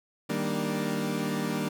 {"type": "chord", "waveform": "30% pulse", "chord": "Eb major seventh", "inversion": "none", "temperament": "equal", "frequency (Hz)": [155.56, 196, 233.1, 293.7], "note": ["Eb3", "G3", "Bb3", "D4"], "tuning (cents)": [0, 0, 0, 0], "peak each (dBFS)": [-32, -30, -30, -32], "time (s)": [0.29, 1.69], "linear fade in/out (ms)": 10, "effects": []}